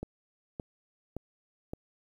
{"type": "click train", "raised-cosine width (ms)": 2, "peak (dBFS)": -23, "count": 4, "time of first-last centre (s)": [0.03, 1.735], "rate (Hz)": 1.76, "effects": ["10-bit"]}